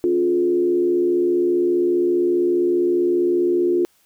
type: tone with frequency modulation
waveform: sine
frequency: 353.2 Hz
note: F4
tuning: 20 cents sharp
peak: -15 dBFS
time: 0.04-3.85 s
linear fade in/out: 0 ms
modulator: 75.1 Hz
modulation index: 0.6
effects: white hiss -60 dBFS RMS until 4.05 s